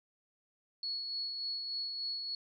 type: tone with tremolo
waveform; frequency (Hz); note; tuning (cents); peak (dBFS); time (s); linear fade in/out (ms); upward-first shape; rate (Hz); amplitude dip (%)
sine; 4371; C#8; -25; -34; 0.83-2.35; 2; sine; 3.4; 35
effects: none